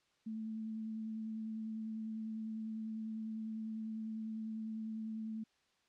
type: tone with vibrato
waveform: sine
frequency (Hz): 220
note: A3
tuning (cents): 0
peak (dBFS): -39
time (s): 0.26-5.44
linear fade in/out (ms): 10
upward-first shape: sine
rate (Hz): 10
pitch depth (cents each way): 14
effects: white hiss -75 dBFS RMS until 5.88 s + low-pass 5000 Hz 12 dB/octave